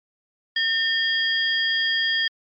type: tone cluster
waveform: sine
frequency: 1809 / 3260 / 4837 Hz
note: A6 / G#7 / D#8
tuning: +48 / -33 / -50 cents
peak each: -22 / -23 / -29 dBFS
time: 0.56-2.28 s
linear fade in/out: 5 ms
effects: MP3 48 kbps